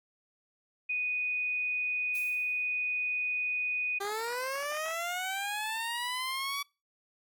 sine tone, 2483 Hz, D#7, 4 cents flat, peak -29 dBFS, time 0.89-3.99 s, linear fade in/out 10 ms
violet noise with exponential decay, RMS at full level -40 dBFS, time 2.15-2.75 s, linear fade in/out 0 ms, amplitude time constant 130 ms
15% pulse linear sweep, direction up, 392 to 1143 Hz, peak -26 dBFS, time 4-6.63 s, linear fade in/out 10 ms
effects noise-tail reverb RT60 0.3 s tail -26 dB re dry + AAC 64 kbps

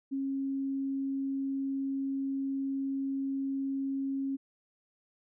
sine tone, 271.9 Hz, C#4, 33 cents flat, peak -30 dBFS, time 0.11-4.37 s, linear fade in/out 20 ms, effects none

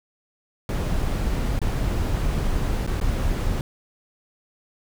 brown noise with dropouts, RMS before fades -23 dBFS, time 0.69-3.61 s, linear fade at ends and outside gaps 1 ms, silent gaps 1.591-1.616 / 2.866-2.874 / 3.001-3.012 s, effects none

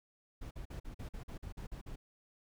brown noise bursts, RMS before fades -44 dBFS, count 11, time 0.41-1.96 s, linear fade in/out 10 ms, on 100 ms, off 45 ms, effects none

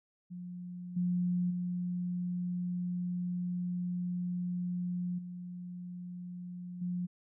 sine tone with level steps, 178.1 Hz, F3, 34 cents sharp, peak -40 / -28 / -32 / -40 / -32 dBFS, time 0.3-7.07 s, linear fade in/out 20 ms, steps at 0.96 / 1.5 / 5.18 / 6.81 s, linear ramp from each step 10 ms, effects none

